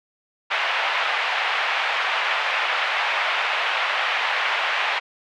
white band-pass noise, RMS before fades -23 dBFS, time 0.5-5 s, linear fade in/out 20 ms, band 650 to 2800 Hz, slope 24 dB/octave, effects none

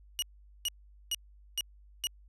sawtooth tone bursts, 2894 Hz, F#7, 39 cents flat, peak -26 dBFS, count 5, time 0.19-2.07 s, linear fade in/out 0 ms, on 32 ms, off 430 ms, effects added 50 Hz sine -54 dBFS peak until 2.28 s + resampled to 32000 Hz

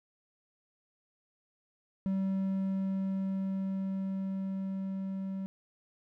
triangle tone with level ramp, 192.3 Hz, G3, 33 cents flat, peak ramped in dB -26 to -32 dBFS, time 2.06-5.46 s, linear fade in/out 0 ms, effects none

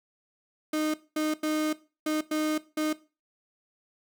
35% pulse tone bursts at uneven times, 308.1 Hz, D#4, 17 cents flat, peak -24 dBFS, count 6, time 0.73-0.94 / 1.16-1.34 / 1.43-1.73 / 2.06-2.21 / 2.31-2.58 / 2.77-2.93 s, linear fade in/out 5 ms, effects noise-tail reverb RT60 0.3 s tail -17 dB re dry

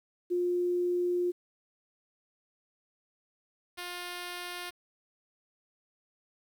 sine / 5% pulse tone pair in turn, 354.4 / 354.4 Hz, F4 / F4, +25 / +25 cents, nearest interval unison, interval 0 cents, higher neither, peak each -26 dBFS, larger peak neither, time 0.3-1.32 / 3.77-4.71 s, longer first, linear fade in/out 20 ms, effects 10-bit

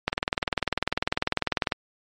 click train, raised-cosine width 0.3 ms, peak -6 dBFS, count 34, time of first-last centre 0.08-1.722 s, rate 20.1 Hz, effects MP3 48 kbps

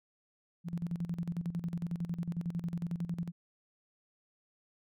sine tone with tremolo, 170.8 Hz, F3, 38 cents flat, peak -31 dBFS, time 0.64-3.32 s, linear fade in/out 50 ms, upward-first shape square, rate 11 Hz, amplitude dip 75%, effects none

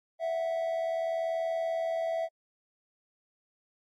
triangle tone pair together, 659.3 / 740 Hz, E5 / F#5, 0 / 0 cents, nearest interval major second, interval 200 cents, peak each -27 / -36 dBFS, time 0.19-2.29 s, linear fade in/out 50 ms, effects AAC 64 kbps

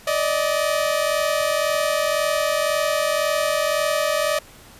sawtooth tone pair together, 584.1 / 626 Hz, D5 / D#5, -10 / +10 cents, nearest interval minor second, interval 120 cents, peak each -18 dBFS, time 0.07-4.39 s, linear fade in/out 5 ms, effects pink hiss -46 dBFS RMS until 4.79 s + resampled to 32000 Hz

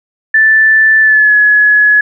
sine tone with pitch glide, 1760 to 1693.2 Hz, A6 to G#6, 0 to +33 cents, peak -4 dBFS, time 0.34-2.01 s, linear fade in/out 5 ms, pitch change -67 cents, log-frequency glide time 1.01-1.34 s, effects none

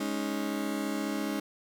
35% pulse chord, Ab suspended fourth, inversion none, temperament just, 207.7 / 276.9 / 311.5 Hz, Ab3 / Db4 / Eb4, 0 / -2 / +2 cents, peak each -33 dBFS, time 0-1.4 s, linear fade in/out 5 ms, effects none

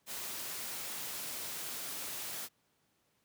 white noise, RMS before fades -41 dBFS, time 0.06-2.49 s, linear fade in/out 50 ms, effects pink hiss -75 dBFS RMS until 3.24 s + high-pass 100 Hz 12 dB/octave

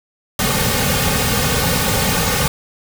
pink noise with comb filter, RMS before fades -17 dBFS, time 0.39-2.48 s, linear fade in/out 2 ms, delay 3 ms, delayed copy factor -0.95, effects none

